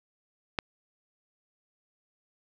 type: click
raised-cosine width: 0.3 ms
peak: -11 dBFS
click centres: 0.588 s
effects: none